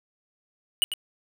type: tone with echo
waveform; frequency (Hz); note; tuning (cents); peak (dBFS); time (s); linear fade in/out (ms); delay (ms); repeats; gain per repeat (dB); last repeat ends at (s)
square; 2931; F#7; -17; -18; 0.82-0.84; 0; 97; 1; -11; 0.937
effects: none